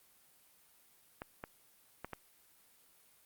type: clicks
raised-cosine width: 0.5 ms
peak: -26 dBFS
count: 4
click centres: 1.219 / 1.439 / 2.046 / 2.133 s
effects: white hiss -66 dBFS RMS until 3.25 s + Opus 32 kbps